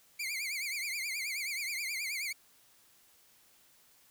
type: tone with vibrato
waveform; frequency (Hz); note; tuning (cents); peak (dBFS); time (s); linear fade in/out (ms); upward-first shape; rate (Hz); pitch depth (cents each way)
sawtooth; 2236; C#7; +14; -31; 0.19-2.33; 10; triangle; 9.4; 170
effects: white hiss -64 dBFS RMS until 4.1 s